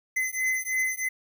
square beating tone pair, 2039 / 2042.1 Hz, C7 / C7, -45 / -43 cents, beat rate 3.1 Hz, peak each -29 dBFS, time 0.16-1.09 s, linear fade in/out 10 ms, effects 10-bit

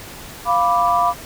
sine chord, B diminished, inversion second, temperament equal, 698.5 / 987.8 / 1174.7 Hz, F5 / B5 / D6, 0 / 0 / 0 cents, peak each -18 dBFS, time 0.45-1.14 s, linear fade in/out 50 ms, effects pink hiss -36 dBFS RMS until 1.25 s

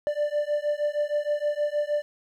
triangle beating tone pair, 587.3 / 593.7 Hz, D5 / D5, 0 / +19 cents, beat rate 6.4 Hz, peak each -25 dBFS, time 0.07-2.02 s, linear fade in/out 0 ms, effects none

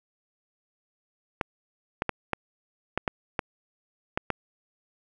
clicks, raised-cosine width 0.5 ms, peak -10 dBFS, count 9, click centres 1.412 / 2.021 / 2.093 / 2.333 / 2.976 / 3.078 / 3.392 / 4.175 / 4.303 s, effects none

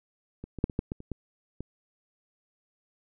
clicks, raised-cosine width 3 ms, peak -26 / -24 / -9 / -24 / -14 / -19 / -30 / -20 / -23 dBFS, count 9, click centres 0.44 / 0.587 / 0.641 / 0.698 / 0.791 / 0.919 / 1.004 / 1.117 / 1.606 s, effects none

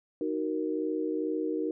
sine chord, D# minor, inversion none, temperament just, 311.1 / 373.4 / 466.7 Hz, D#4 / F#4 / A#4, 0 / +16 / +2 cents, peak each -31 / -34 / -33 dBFS, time 0.21-1.71 s, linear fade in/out 2 ms, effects none

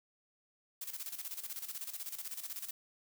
blue noise with tremolo, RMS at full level -41 dBFS, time 0.81-2.71 s, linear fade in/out 5 ms, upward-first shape square, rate 16 Hz, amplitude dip 70%, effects none

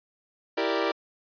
sawtooth chord, E half-diminished seventh, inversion none, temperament equal, 329.6 / 392 / 466.2 / 587.3 Hz, E4 / G4 / Bb4 / D5, 0 / 0 / 0 / 0 cents, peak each -26 dBFS, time 0.57-0.92 s, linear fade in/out 10 ms, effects resampled to 11025 Hz

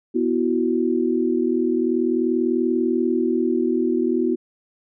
sine chord, B suspended fourth, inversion none, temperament equal, 246.9 / 329.6 / 370 Hz, B3 / E4 / F#4, 0 / 0 / 0 cents, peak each -22 dBFS, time 0.14-4.36 s, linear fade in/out 20 ms, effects none

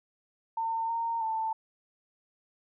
sine tone with pitch steps, 906 / 921 / 888 Hz, A#5 / A#5 / A5, -50 / -21 / +16 cents, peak -28 dBFS, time 0.57-1.53 s, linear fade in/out 5 ms, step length 320 ms, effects none

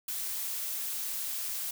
blue noise, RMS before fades -35 dBFS, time 0.08-1.71 s, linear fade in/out 5 ms, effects none

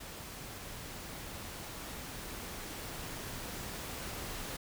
pink noise with level ramp, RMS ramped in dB -46 to -41 dBFS, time 0-4.57 s, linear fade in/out 10 ms, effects none

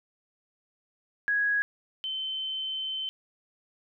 sine tone pair in turn, 1661.2 / 3077 Hz, G#6 / G7, 0 / -33 cents, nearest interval major seventh, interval 1067 cents, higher second, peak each -23 / -30 dBFS, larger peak first, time 1.28-1.62 / 2.04-3.09 s, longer second, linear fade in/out 0 ms, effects none

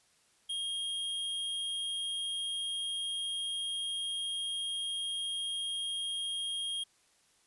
square tone, 3243 Hz, G#7, 42 cents flat, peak -34 dBFS, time 0.49-6.84 s, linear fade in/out 10 ms, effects white hiss -68 dBFS RMS until 7.46 s + resampled to 24000 Hz

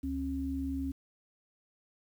sine tone pair together, 71.84 / 270.5 Hz, D2 / C#4, -38 / -42 cents, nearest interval octave + major seventh, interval 2296 cents, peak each -37 / -33 dBFS, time 0.03-0.92 s, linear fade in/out 10 ms, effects 10-bit

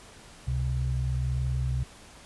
sine tone pair together, 66.7 / 127.97 Hz, C2 / C3, +34 / -38 cents, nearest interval major seventh, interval 1128 cents, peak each -28 dBFS, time 0.47-1.84 s, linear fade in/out 10 ms, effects pink hiss -50 dBFS RMS until 2.25 s + resampled to 24000 Hz

